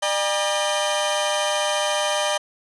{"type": "tone cluster", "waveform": "sawtooth", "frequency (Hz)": [601, 806, 957, 3100], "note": ["D5", "G5", "A#5", "G7"], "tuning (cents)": [40, 48, 45, -20], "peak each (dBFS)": [-19, -24, -25, -24], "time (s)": [0.02, 2.38], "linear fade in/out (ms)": 10, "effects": ["resampled to 24000 Hz"]}